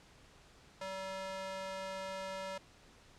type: tone with high-pass filter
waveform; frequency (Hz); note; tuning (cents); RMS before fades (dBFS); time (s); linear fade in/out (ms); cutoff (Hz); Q
square; 191.2; G3; -43; -42; 0.81-2.58; 5; 600; 1.3
effects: pink hiss -61 dBFS RMS until 3.18 s + low-pass 7000 Hz 12 dB/octave